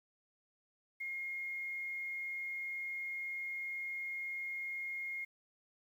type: tone with quantisation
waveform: sine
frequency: 2141 Hz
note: C7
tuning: 39 cents sharp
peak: -38 dBFS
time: 1-5.25 s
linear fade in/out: 10 ms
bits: 11
effects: none